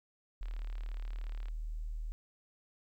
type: tone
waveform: sine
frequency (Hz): 39.01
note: D#1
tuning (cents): +5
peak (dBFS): -36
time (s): 0.41-2.12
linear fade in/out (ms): 0
type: click train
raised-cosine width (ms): 0.3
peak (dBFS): -38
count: 40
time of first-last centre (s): 0.43-1.484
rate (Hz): 37
effects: 12-bit

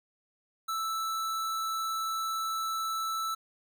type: tone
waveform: square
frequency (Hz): 1318.5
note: E6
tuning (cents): 0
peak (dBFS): -31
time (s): 0.68-3.35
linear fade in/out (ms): 10
effects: none

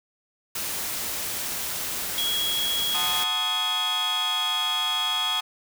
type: noise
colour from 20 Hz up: white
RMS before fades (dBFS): -30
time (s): 0.55-3.24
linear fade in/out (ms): 5
type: tone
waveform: sine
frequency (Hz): 3322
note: G#7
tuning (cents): 0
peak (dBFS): -24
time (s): 2.18-5.4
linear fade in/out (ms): 0
type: chord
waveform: sawtooth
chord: F# diminished seventh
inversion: none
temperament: equal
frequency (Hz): 740 / 880 / 1046.5 / 1244.5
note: F#5 / A5 / C6 / Eb6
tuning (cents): 0 / 0 / 0 / 0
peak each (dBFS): -32 / -30 / -33 / -28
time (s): 2.94-5.41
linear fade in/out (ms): 10
effects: none

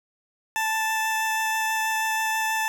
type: tone with vibrato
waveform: 20% pulse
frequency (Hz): 880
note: A5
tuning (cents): 0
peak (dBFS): -18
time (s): 0.56-2.68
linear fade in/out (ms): 0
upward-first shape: triangle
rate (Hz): 6.2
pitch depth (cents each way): 8
effects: none

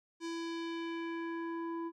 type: tone with low-pass filter sweep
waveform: square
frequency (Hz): 333.2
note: E4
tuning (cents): +19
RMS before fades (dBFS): -39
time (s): 0.2-1.92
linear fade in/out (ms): 50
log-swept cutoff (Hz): 6400 to 900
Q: 1.5
effects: none

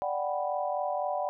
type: chord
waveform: sine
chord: G major seventh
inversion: second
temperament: equal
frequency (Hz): 587.3 / 740 / 784 / 987.8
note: D5 / F#5 / G5 / B5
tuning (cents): 0 / 0 / 0 / 0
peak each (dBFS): -32 / -32 / -36 / -37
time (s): 0.02-1.29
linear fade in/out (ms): 0
effects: none

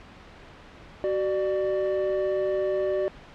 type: tone pair together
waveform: triangle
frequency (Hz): 377.5 / 594.8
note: F#4 / D5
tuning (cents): +35 / +22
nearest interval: minor sixth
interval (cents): 787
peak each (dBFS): -24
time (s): 1.04-3.08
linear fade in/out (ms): 0
effects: pink hiss -47 dBFS RMS until 3.34 s + low-pass 3000 Hz 12 dB/octave

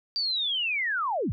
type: linear sweep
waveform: sine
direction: down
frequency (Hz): 4699 to 60.7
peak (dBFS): -25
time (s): 0.16-1.32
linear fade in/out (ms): 0
effects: none

